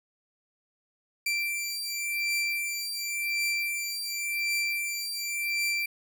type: beating tone pair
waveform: sawtooth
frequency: 2349 / 2349.91 Hz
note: D7 / D7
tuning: 0 / 0 cents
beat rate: 0.91 Hz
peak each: -28 dBFS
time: 1.26-5.86 s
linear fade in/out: 5 ms
effects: none